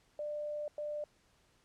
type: tone bursts at uneven times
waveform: sine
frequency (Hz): 595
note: D5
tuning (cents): +22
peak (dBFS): -36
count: 2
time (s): 0.19-0.68 / 0.78-1.04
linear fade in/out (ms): 2
effects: pink hiss -70 dBFS RMS until 1.64 s + low-pass 9000 Hz 12 dB/octave